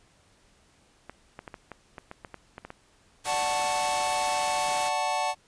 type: clicks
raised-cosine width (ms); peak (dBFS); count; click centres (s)
0.5; -24; 12; 1.096 / 1.391 / 1.478 / 1.542 / 1.717 / 1.982 / 2.114 / 2.248 / 2.343 / 2.581 / 2.65 / 2.704
type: noise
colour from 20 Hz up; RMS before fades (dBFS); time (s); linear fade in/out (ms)
white; -34; 3.24-4.9; 20
type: chord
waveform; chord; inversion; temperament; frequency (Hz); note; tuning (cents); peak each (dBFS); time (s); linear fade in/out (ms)
square; D major seventh; none; equal; 587.3 / 740 / 880 / 1108.7; D5 / F#5 / A5 / C#6; 0 / 0 / 0 / 0; -35 / -30 / -30 / -36; 3.25-5.35; 50
effects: pink hiss -62 dBFS RMS until 5.47 s + resampled to 22050 Hz